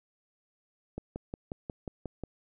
click train, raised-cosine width 2 ms, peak -23 dBFS, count 8, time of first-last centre 0.98-2.237 s, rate 5.57 Hz, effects none

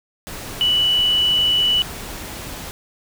sine tone in noise, 2960 Hz, F#7, in tune, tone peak -14 dBFS, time 0.61-1.82 s, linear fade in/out 0 ms, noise pink, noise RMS -32 dBFS, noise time 0.27-2.71 s, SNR +15 dB, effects none

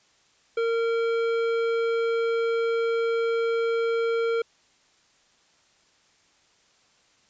sine tone with hard clipping, 460 Hz, A#4, 23 cents flat, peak -24 dBFS, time 0.57-4.42 s, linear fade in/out 5 ms, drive 12 dB, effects white hiss -62 dBFS RMS until 7.29 s + resampled to 16000 Hz

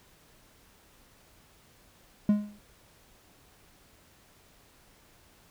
triangle tone with exponential decay, 207.7 Hz, G#3, in tune, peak -15 dBFS, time 2.29-2.59 s, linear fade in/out 2 ms, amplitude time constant 65 ms, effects pink hiss -60 dBFS RMS until 5.5 s

